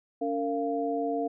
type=tone cluster; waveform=sine; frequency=283.9 / 458.6 / 691 Hz; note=C#4 / A#4 / F5; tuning=+41 / -28 / -19 cents; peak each=-31 dBFS; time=0.21-1.28 s; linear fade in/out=10 ms; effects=none